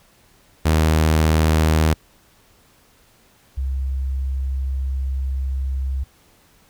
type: tone pair in turn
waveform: sawtooth / sine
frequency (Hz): 78.7 / 66.49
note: D#2 / C2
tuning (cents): +20 / +28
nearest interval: minor third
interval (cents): 292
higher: first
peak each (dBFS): -10 / -20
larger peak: first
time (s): 0.65-1.94 / 3.57-6.04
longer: second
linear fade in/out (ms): 10
effects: pink hiss -55 dBFS RMS until 6.69 s